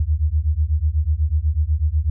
sine beating tone pair, 72.7 / 80.8 Hz, D2 / E2, -17 / -34 cents, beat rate 8.1 Hz, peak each -19 dBFS, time 0-2.1 s, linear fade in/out 5 ms, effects none

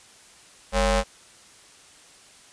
sawtooth ring-modulated tone, 252.3 Hz, B3, 37 cents sharp, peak -12 dBFS, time 0.72-1.04 s, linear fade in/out 50 ms, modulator 301 Hz, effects white hiss -51 dBFS RMS until 2.52 s + resampled to 22050 Hz

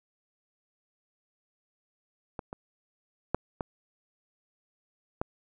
clicks, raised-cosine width 1 ms, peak -21 / -24 / -11 / -17 / -15 dBFS, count 5, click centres 2.392 / 2.529 / 3.346 / 3.608 / 5.215 s, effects none

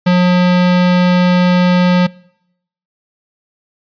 square tone, 179.5 Hz, F3, 48 cents sharp, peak -8 dBFS, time 0.06-2.07 s, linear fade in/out 10 ms, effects noise-tail reverb RT60 0.8 s tail -25 dB re dry + resampled to 11025 Hz

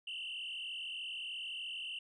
sine tone with frequency modulation, 2895 Hz, F#7, 38 cents flat, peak -38 dBFS, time 0.07-1.99 s, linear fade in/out 5 ms, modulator 43.2 Hz, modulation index 4.2, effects tanh soft clip ceiling -37 dBFS

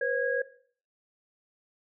sine tone cluster, 489.7 / 537 / 1646 Hz, B4 / C5 / G#6, -15 / +45 / -16 cents, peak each -30 dBFS, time 0.01-0.42 s, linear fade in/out 5 ms, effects noise-tail reverb RT60 0.5 s tail -17 dB re dry

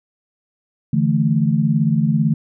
sine chord, D suspended second, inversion none, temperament equal, 146.83 / 164.81 / 220 Hz, D3 / E3 / A3, 0 / 0 / 0 cents, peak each -18 dBFS, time 0.93-2.34 s, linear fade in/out 5 ms, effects none

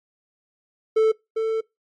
triangle tone pair in turn, 440 / 444.6 Hz, A4 / A4, 0 / +18 cents, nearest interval unison, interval 18 cents, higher second, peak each -12 / -18 dBFS, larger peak first, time 0.96-1.12 / 1.36-1.61 s, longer second, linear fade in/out 10 ms, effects noise-tail reverb RT60 0.2 s tail -23 dB re dry + MP3 48 kbps

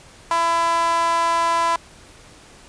sawtooth tone with high-pass filter, 335 Hz, E4, 28 cents sharp, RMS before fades -19 dBFS, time 0.31-1.76 s, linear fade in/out 2 ms, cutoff 910 Hz, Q 8.7, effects pink hiss -46 dBFS RMS until 2.68 s + resampled to 22050 Hz

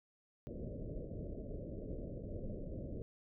pink low-pass noise, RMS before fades -44 dBFS, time 0.47-3.02 s, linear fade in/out 0 ms, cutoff 620 Hz, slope 96 dB/octave, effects none

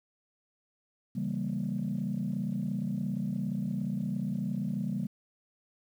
sine chord, C# diminished seventh, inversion none, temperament equal, 138.59 / 164.81 / 196 / 233.1 Hz, C#3 / E3 / G3 / Bb3, 0 / 0 / 0 / 0 cents, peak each -36 / -37 / -32 / -35 dBFS, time 1.15-5.07 s, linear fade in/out 10 ms, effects tanh soft clip ceiling -23 dBFS + 10-bit

